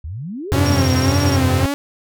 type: exponential two-way sweep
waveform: sine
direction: up then down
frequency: 69.3 to 430.6 to 69.3 Hz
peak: -25 dBFS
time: 0.04-1.1 s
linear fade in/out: 5 ms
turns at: 0.5 s
type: chord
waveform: 45% pulse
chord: F suspended second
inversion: none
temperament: equal with one note detuned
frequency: 87.31 / 98 / 129.31 Hz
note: F2 / G2 / C3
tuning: 0 / 0 / -20 cents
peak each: -18 / -20 / -20 dBFS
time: 0.52-1.66 s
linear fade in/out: 0 ms
type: tone with vibrato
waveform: sawtooth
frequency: 272 Hz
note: C#4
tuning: 33 cents flat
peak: -15 dBFS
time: 0.53-1.74 s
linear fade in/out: 0 ms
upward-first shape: sine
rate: 1.8 Hz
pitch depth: 100 cents each way
type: tone bursts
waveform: sine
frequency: 5580 Hz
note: F8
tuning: 2 cents flat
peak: -24 dBFS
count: 12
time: 0.66-1.359 s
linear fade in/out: 0 ms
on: 39 ms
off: 21 ms
effects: none